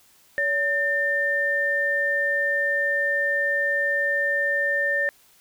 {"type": "tone pair together", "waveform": "sine", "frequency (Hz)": [567, 1800], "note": ["C#5", "A6"], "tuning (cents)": [39, 39], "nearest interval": "octave + minor sixth", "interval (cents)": 2000, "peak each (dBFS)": [-27, -21], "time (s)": [0.38, 5.09], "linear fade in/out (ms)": 0, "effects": ["white hiss -57 dBFS RMS until 5.4 s"]}